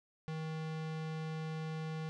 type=tone with low-pass filter; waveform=square; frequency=158.3 Hz; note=D#3; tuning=30 cents sharp; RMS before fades=-40 dBFS; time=0.28-2.09 s; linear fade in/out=0 ms; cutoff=4500 Hz; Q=0.77; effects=none